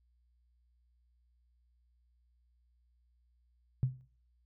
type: tone with exponential decay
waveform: sine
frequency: 129.4 Hz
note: C3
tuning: 19 cents flat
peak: -23 dBFS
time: 3.83-4.01 s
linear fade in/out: 0 ms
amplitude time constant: 37 ms
effects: noise-tail reverb RT60 0.5 s tail -18 dB re dry + added 60 Hz sine -68 dBFS peak until 4.45 s